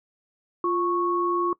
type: tone pair together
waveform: sine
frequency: 349.2 / 1104.5 Hz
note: F4 / C#6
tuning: 0 / -7 cents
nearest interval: octave + minor sixth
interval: 1993 cents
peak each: -24 dBFS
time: 0.64-1.53 s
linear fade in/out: 2 ms
effects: noise-tail reverb RT60 0.1 s tail -21 dB re dry